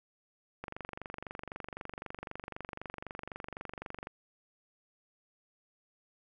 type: click train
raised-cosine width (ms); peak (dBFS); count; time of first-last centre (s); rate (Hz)
0.5; -25; 83; 0.64-4.071; 23.9
effects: none